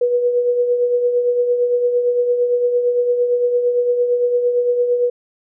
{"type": "tone with tremolo", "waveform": "sine", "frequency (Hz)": 487.2, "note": "B4", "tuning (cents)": -24, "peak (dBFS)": -11, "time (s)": [0.01, 5.1], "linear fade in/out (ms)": 5, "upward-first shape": "triangle", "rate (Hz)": 8.8, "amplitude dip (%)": 55, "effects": []}